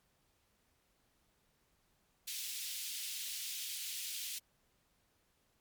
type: high-pass noise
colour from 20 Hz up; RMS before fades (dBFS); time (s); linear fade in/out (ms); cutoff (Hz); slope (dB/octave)
pink; -42; 2.27-4.39; 10; 2800; 24
effects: pink hiss -75 dBFS RMS until 5.6 s + MP3 96 kbps